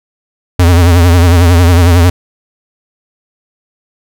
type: tone with vibrato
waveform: square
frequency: 86.7 Hz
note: F2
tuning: 12 cents flat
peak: -4 dBFS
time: 0.59-2.1 s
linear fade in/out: 5 ms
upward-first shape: triangle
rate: 11 Hz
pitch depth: 97 cents each way
effects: none